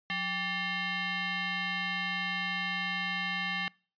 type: tone with frequency modulation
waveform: sine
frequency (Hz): 180.8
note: F#3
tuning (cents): -40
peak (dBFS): -30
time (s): 0.1-3.68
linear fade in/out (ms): 0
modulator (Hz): 975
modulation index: 3.2
effects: noise-tail reverb RT60 0.4 s tail -26 dB re dry + resampled to 11025 Hz